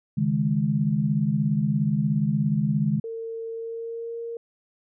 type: chord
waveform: sine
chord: C# suspended second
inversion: none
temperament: equal with one note detuned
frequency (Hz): 138.59 / 155.56 / 208.3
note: C#3 / D#3 / G#3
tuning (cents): 0 / 0 / +5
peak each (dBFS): -26 / -24 / -24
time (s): 0.17-3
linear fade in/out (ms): 10
type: tone with pitch glide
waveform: sine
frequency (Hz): 454.2 to 464.3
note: A#4 to A#4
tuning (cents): -45 to -7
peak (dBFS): -30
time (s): 3.04-4.37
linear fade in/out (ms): 2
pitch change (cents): +38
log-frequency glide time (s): 3.49-4.18
effects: none